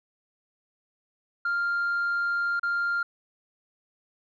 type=tone with dropouts; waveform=sine; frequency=1396.9 Hz; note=F6; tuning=in tune; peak=-22 dBFS; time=1.45-3.03 s; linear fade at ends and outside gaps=5 ms; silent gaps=2.596-2.631 s; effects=tanh soft clip ceiling -22 dBFS